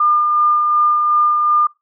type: tone with tremolo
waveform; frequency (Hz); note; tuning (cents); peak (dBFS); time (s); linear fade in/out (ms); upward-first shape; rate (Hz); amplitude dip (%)
sine; 1205; D6; +44; -10; 0-1.67; 5; sine; 2.7; 30
effects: noise-tail reverb RT60 0.2 s tail -22 dB re dry